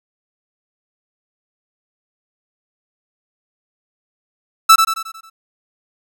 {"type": "tone with echo", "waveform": "45% pulse", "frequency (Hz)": 1318.5, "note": "E6", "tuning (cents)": 0, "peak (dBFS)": -4, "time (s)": [4.69, 4.76], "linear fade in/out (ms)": 10, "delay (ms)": 90, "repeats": 6, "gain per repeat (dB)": -6, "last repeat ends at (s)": 5.3, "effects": []}